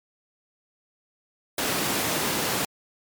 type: high-pass noise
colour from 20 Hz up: pink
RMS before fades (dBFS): -26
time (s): 1.58-2.65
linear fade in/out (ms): 2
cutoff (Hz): 180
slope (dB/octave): 12
effects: MP3 96 kbps